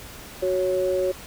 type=tone pair together; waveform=sine; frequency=370.5 / 553 Hz; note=F#4 / C#5; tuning=+2 / -4 cents; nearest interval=perfect fifth; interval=694 cents; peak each=-23 / -22 dBFS; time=0.42-1.12 s; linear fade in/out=10 ms; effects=tanh soft clip ceiling -12 dBFS + pink hiss -41 dBFS RMS until 1.26 s